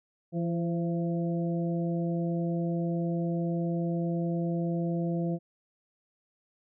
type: harmonic tone with a mistuned harmonic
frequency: 169.2 Hz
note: E3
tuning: 45 cents sharp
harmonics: 1 / 2 / 3 / 4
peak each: -28 / -34 / -38 / -40 dBFS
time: 0.32-5.39 s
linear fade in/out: 50 ms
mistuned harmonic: 3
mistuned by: +33 cents
effects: none